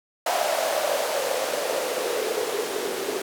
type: noise with band-pass filter sweep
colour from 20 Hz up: blue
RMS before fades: -26 dBFS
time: 0.26-3.22 s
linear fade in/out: 5 ms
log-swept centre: 670 to 380 Hz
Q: 5.9
effects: none